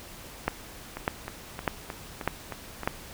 two click trains, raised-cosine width 0.5 ms, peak -9 / -19 dBFS, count 5 / 7, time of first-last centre 0.48-2.875 / 0.97-2.833 s, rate 1.67 / 3.22 Hz, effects pink hiss -45 dBFS RMS until 3.13 s

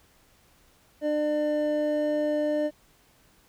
triangle tone pair together, 299.6 / 599.9 Hz, D4 / D5, +35 / +37 cents, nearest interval octave, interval 1202 cents, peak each -26 / -23 dBFS, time 1.01-2.71 s, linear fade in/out 50 ms, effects pink hiss -61 dBFS RMS until 3.48 s

